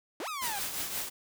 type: exponential two-way sweep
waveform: sawtooth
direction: up then down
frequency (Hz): 267.4 to 1318.5 to 769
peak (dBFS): -31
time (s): 0.2-0.59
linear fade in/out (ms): 2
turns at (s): 0.28
type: noise with tremolo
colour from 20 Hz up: white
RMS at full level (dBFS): -33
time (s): 0.41-1.1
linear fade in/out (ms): 20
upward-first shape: triangle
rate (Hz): 5.7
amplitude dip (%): 55
effects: none